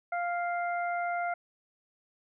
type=harmonic tone; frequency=698.5 Hz; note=F5; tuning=in tune; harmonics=1 / 2 / 3; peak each=-30 / -36 / -40 dBFS; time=0.12-1.34 s; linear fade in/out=5 ms; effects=none